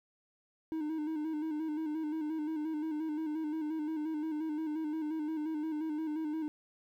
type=tone with vibrato; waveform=triangle; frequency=310 Hz; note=D#4; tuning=6 cents flat; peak=-31 dBFS; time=0.72-6.48 s; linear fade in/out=0 ms; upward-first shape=square; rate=5.7 Hz; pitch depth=49 cents each way; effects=12-bit